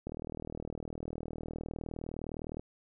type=click train; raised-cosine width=2 ms; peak=-26 dBFS; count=101; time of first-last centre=0.07-2.595 s; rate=39.6 Hz; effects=none